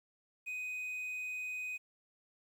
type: tone with quantisation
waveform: triangle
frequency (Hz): 2500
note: D#7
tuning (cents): +8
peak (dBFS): -36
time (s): 0.46-1.78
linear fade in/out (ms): 20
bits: 11
effects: none